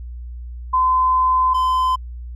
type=tone pair in turn; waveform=sine / triangle; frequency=1025 / 1025 Hz; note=C6 / C6; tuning=-36 / -36 cents; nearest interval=unison; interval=0 cents; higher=neither; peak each=-13 dBFS; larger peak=neither; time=0.73-1.54 / 1.54-1.96 s; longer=first; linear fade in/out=10 ms; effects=added 60 Hz sine -29 dBFS peak until 2.35 s